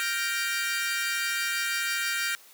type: chord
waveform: sawtooth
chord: G minor seventh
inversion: third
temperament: equal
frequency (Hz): 1396.9 / 1568 / 1864.7 / 2349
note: F6 / G6 / Bb6 / D7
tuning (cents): 0 / 0 / 0 / 0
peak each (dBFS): -29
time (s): 0-2.35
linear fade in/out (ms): 0
effects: white hiss -53 dBFS RMS until 2.53 s + high-pass 300 Hz 12 dB/octave